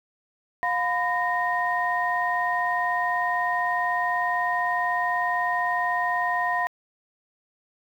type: tone cluster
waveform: sine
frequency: 710 / 1004 / 1853 Hz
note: F5 / B5 / A#6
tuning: +28 / +28 / -11 cents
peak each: -26 dBFS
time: 0.63-6.67 s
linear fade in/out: 0 ms
effects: tanh soft clip ceiling -12 dBFS + 9-bit